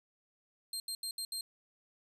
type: tone bursts at uneven times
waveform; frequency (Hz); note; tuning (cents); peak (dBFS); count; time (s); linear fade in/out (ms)
25% pulse; 4186; C8; 0; -32; 5; 0.73-0.8 / 0.88-0.95 / 1.03-1.11 / 1.18-1.25 / 1.32-1.41; 2
effects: none